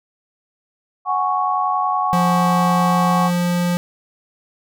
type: chord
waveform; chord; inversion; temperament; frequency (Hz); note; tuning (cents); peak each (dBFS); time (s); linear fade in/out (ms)
sine; F# suspended second; none; equal; 740 / 830.6 / 1108.7; F#5 / G#5 / C#6; 0 / 0 / 0; -21 / -23 / -19; 1.05-3.31; 50
type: tone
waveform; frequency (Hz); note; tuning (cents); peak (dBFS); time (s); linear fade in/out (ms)
square; 175.7; F3; +11; -17; 2.13-3.77; 0
effects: none